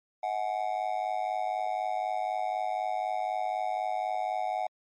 triangle tone with amplitude modulation, 740 Hz, F#5, in tune, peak -22 dBFS, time 0.23-4.67 s, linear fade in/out 5 ms, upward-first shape sine, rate 104 Hz, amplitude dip 100%, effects MP3 48 kbps

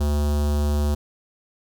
square tone with notch filter, 73.4 Hz, D2, in tune, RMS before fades -21 dBFS, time 0-0.95 s, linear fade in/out 10 ms, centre 2100 Hz, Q 0.79, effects none

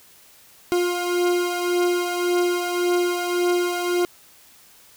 40% pulse beating tone pair, 353.1 / 354.9 Hz, F4 / F4, +19 / +28 cents, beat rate 1.8 Hz, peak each -20 / -25 dBFS, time 0.72-4.05 s, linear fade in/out 0 ms, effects white hiss -51 dBFS RMS until 4.96 s

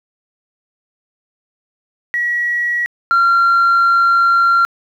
sine tone pair in turn, 1920 / 1376.2 Hz, B6 / F6, -49 / -26 cents, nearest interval tritone, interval 577 cents, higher first, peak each -14 / -7 dBFS, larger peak second, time 2.14-2.86 / 3.11-4.65 s, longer second, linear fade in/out 0 ms, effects tanh soft clip ceiling -7 dBFS + 8-bit

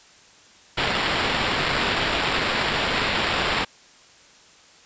violet noise with sample-and-hold, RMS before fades -23 dBFS, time 0.77-3.65 s, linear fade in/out 10 ms, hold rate 6300 Hz, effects white hiss -51 dBFS RMS until 4.85 s + resampled to 16000 Hz

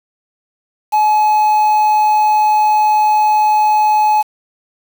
triangle tone with quantisation, 851 Hz, G#5, 42 cents sharp, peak -7 dBFS, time 0.92-4.23 s, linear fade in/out 20 ms, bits 5, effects none

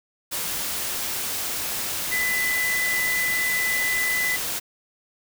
sine tone in noise, 2000 Hz, B6, 21 cents sharp, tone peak -22 dBFS, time 2.11-4.37 s, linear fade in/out 20 ms, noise white, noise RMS -28 dBFS, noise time 0.31-4.6 s, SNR +3 dB, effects none

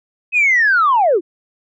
sine linear sweep, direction down, 2571 to 305.8 Hz, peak -9 dBFS, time 0.32-1.21 s, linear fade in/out 50 ms, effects tanh soft clip ceiling -6 dBFS

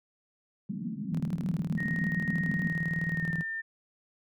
white band-pass noise, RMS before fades -35 dBFS, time 0.69-2.71 s, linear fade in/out 2 ms, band 160 to 230 Hz, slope 48 dB/octave
sine tone with tremolo, 164.81 Hz, E3, in tune, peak -27 dBFS, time 1.12-3.43 s, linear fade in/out 5 ms, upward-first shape square, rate 19 Hz, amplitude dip 80%
sine tone with pitch glide, 1864.7 to 1800.1 Hz, A#6 to A6, 0 to +39 cents, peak -32 dBFS, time 1.77-3.62 s, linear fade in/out 20 ms, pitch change -61 cents, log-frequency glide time 3.1-3.35 s
effects none

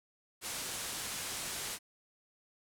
white low-pass noise, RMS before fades -40 dBFS, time 0.41-1.79 s, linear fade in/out 50 ms, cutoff 11000 Hz, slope 24 dB/octave, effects none

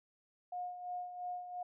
sine tone with tremolo, 718 Hz, F5, 48 cents sharp, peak -37 dBFS, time 0.52-1.63 s, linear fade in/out 5 ms, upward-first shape sine, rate 2.9 Hz, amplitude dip 60%, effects none

